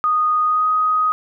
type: tone with pitch glide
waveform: sine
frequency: 1237 to 1252.8 Hz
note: D#6 to D#6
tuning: -10 to +11 cents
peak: -14 dBFS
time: 0.04-1.12 s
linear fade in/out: 0 ms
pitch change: +21 cents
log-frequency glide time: 0.44-0.67 s
effects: none